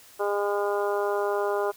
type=harmonic tone; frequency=203.5 Hz; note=G#3; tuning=35 cents flat; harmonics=2 / 3 / 4 / 5 / 6 / 7; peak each=-26 / -30 / -32 / -34 / -36 / -37 dBFS; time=0.19-1.72 s; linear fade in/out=20 ms; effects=white hiss -52 dBFS RMS until 1.76 s

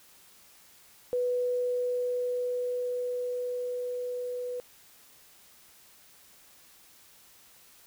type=tone with level ramp; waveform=sine; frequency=493.9 Hz; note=B4; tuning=in tune; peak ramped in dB=-25 to -32 dBFS; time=1.13-4.6 s; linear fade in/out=0 ms; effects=white hiss -57 dBFS RMS until 7.86 s

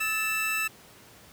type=tone cluster; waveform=square; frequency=1294 / 1752 / 2648 Hz; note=E6 / A6 / E7; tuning=-32 / -8 / +7 cents; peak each=-35 / -35 / -28 dBFS; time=0-0.68 s; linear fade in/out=10 ms; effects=pink hiss -52 dBFS RMS until 1.32 s + high-pass 80 Hz 12 dB/octave

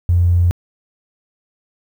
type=tone; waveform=triangle; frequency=87.4 Hz; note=F2; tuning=2 cents sharp; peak=-6 dBFS; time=0.09-0.51 s; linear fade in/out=0 ms; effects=tanh soft clip ceiling -8 dBFS + 8-bit

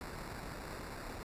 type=noise with sample-and-hold; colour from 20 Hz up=pink; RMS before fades=-45 dBFS; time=0.01-1.23 s; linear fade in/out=0 ms; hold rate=3150 Hz; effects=resampled to 32000 Hz

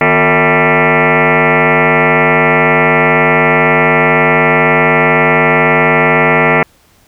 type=tone with frequency modulation; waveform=sine; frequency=764 Hz; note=G5; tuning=45 cents flat; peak=-6 dBFS; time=0.01-6.63 s; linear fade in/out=2 ms; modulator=202 Hz; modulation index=7.7; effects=pink hiss -49 dBFS RMS until 7.07 s

